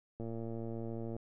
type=click train; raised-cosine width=2 ms; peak=-29 dBFS; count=111; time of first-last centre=0.2-1.165 s; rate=114 Hz; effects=none